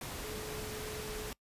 sine tone in noise, 428 Hz, A4, 48 cents flat, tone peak -43 dBFS, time 0.24-1.3 s, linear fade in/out 2 ms, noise pink, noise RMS -42 dBFS, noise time 0.01-1.33 s, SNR -4 dB, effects noise-tail reverb RT60 0.1 s tail -23 dB re dry + resampled to 32000 Hz

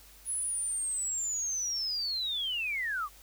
sine linear sweep, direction down, 10470 to 1097 Hz, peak -30 dBFS, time 0.25-3.09 s, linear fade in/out 50 ms, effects added 50 Hz sine -57 dBFS peak until 3.22 s + white hiss -56 dBFS RMS until 3.22 s

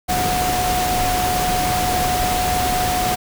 sine tone in noise, 729 Hz, F#5, 26 cents flat, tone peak -19 dBFS, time 0.08-3.16 s, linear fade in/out 20 ms, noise pink, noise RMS -22 dBFS, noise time 0.08-3.16 s, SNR 0 dB, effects none

